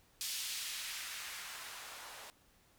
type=noise with band-pass filter sweep; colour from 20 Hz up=blue; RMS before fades=-44 dBFS; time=0.21-2.3 s; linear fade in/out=0 ms; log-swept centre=4000 to 680 Hz; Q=0.97; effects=pink hiss -68 dBFS RMS until 2.78 s